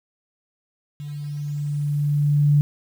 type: tone with level ramp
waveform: sine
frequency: 146 Hz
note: D3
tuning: 10 cents flat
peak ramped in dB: -30 to -12 dBFS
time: 1-2.61 s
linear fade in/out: 0 ms
effects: 8-bit